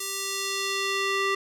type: tone with band-pass filter sweep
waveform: square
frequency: 392 Hz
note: G4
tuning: in tune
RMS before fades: -28 dBFS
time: 0-1.35 s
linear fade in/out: 5 ms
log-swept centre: 9200 to 1900 Hz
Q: 0.83
effects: none